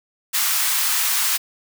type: high-pass noise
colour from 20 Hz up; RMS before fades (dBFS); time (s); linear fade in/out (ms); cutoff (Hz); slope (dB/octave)
white; -20; 0.33-1.38; 20; 910; 24
effects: none